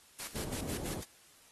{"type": "noise with tremolo", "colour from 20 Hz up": "white", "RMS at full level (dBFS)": -41, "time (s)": [0.19, 1.04], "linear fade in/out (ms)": 10, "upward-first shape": "square", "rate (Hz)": 6, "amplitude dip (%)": 70}
{"type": "low-pass noise", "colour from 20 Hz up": "white", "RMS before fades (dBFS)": -41, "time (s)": [0.34, 1.02], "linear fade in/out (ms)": 20, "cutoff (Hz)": 340, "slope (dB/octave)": 12}
{"effects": ["white hiss -61 dBFS RMS until 1.51 s", "AAC 32 kbps"]}